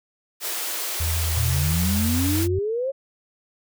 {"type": "high-pass noise", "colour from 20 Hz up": "white", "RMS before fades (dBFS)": -28, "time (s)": [0.4, 2.48], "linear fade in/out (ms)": 50, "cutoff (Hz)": 300, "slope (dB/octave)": 96}
{"type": "tone with pitch glide", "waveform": "sine", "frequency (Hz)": [81.9, 91.4], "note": ["E2", "F#2"], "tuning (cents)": [-11, -21], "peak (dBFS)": -22, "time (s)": [1, 2.59], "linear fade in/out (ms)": 5, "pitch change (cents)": 190, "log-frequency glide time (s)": [1.79, 2.36]}
{"type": "exponential sweep", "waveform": "sine", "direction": "up", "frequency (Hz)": [110, 554.4], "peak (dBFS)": -22, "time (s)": [1.36, 2.92], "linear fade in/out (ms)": 20}
{"effects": []}